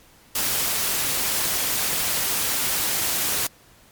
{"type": "noise with amplitude modulation", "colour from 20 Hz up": "white", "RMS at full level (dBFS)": -22, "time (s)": [0.35, 3.47], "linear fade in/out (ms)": 5, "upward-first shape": "sine", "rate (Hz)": 219, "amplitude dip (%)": 30, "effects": ["pink hiss -53 dBFS RMS until 3.91 s", "MP3 96 kbps"]}